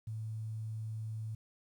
sine tone, 110 Hz, A2, in tune, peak -37 dBFS, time 0.07-1.35 s, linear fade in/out 5 ms, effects 11-bit

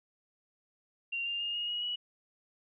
sine tone with pitch steps, 2766 / 2798 / 2831 / 2864 / 2897 / 2930 Hz, F7 / F7 / F7 / F7 / F#7 / F#7, -17 / +3 / +23 / +43 / -37 / -18 cents, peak -32 dBFS, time 1.12-1.96 s, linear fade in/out 10 ms, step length 140 ms, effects none

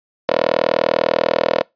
10% pulse tone with high-pass filter, 40.16 Hz, E1, 44 cents flat, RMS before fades -17 dBFS, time 0.29-1.63 s, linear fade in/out 0 ms, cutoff 510 Hz, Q 3.3, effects noise-tail reverb RT60 0.2 s tail -25 dB re dry + resampled to 11025 Hz

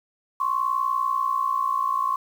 sine tone pair together, 1053.7 / 1114 Hz, C6 / C#6, +12 / +8 cents, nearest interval minor second, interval 96 cents, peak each -24 dBFS, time 0.4-2.16 s, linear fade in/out 5 ms, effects 8-bit

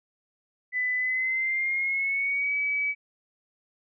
sine tone with pitch glide, 2000 to 2284 Hz, B6 to D7, +21 to -49 cents, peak -24 dBFS, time 0.72-2.95 s, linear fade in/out 50 ms, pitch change +230 cents, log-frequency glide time 0.97-2.55 s, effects none

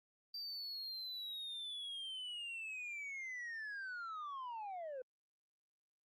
sine linear sweep, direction down, 4699 to 493.9 Hz, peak -40 dBFS, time 0.34-5.02 s, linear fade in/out 5 ms, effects tanh soft clip ceiling -42 dBFS + Opus 48 kbps

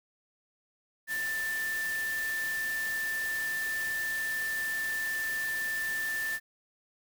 sine tone in noise, 1773 Hz, A6, 13 cents sharp, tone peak -30 dBFS, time 1.07-6.4 s, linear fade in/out 50 ms, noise white, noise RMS -41 dBFS, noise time 1.07-6.4 s, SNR +8 dB, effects none

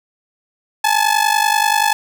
sawtooth ring-modulated tone, 860 Hz, A5, 40 cents flat, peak -6 dBFS, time 0.84-1.93 s, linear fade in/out 0 ms, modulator 25.2 Hz, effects none

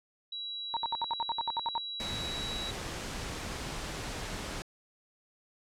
sine tone, 3900 Hz, B7, 23 cents flat, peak -36 dBFS, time 0.32-2.71 s, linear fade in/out 5 ms
sine tone bursts, 927 Hz, A#5, 10 cents flat, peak -28 dBFS, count 12, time 0.74-1.779 s, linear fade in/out 0 ms, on 27 ms, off 65 ms
pink noise, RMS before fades -38 dBFS, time 2-4.62 s, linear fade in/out 0 ms
effects low-pass 8000 Hz 12 dB/octave

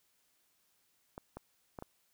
clicks, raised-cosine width 1 ms, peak -29 dBFS, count 4, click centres 1.179 / 1.37 / 1.788 / 1.824 s, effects white hiss -74 dBFS RMS until 2.13 s

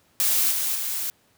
blue noise with level steps, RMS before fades -21 / -25 / -28 dBFS, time 0.2-1.1 s, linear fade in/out 0 ms, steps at 0.51 / 0.75 s, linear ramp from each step 5 ms, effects pink hiss -62 dBFS RMS until 1.37 s + high-pass 80 Hz 12 dB/octave

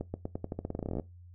accelerating click train, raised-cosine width 2 ms, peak -21 dBFS, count 20, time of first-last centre 0.01-0.998 s, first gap 130 ms, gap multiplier 0.88, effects noise-tail reverb RT60 0.2 s tail -19 dB re dry + added 88 Hz sine -49 dBFS peak until 1.34 s

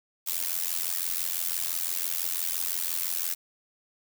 blue noise with amplitude modulation, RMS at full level -26 dBFS, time 0.26-3.35 s, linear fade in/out 20 ms, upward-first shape sine, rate 85.9 Hz, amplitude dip 95%, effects none

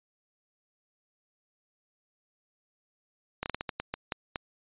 slowing click train, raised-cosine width 0.3 ms, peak -15 dBFS, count 10, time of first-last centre 3.43-4.358 s, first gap 29 ms, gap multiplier 1.3, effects resampled to 8000 Hz

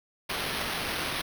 blue noise with sample-and-hold, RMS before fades -32 dBFS, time 0.29-1.22 s, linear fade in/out 10 ms, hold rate 7350 Hz, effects none

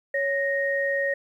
sine tone pair together, 555.3 / 1864.7 Hz, C#5 / A#6, +3 / 0 cents, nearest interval octave + major sixth, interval 2097 cents, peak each -25 dBFS, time 0.14-1.14 s, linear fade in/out 5 ms, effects 10-bit

